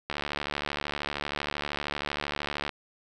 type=click train; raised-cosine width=0.3 ms; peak=-14 dBFS; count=190; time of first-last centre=0.1-2.693 s; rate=72.9 Hz; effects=none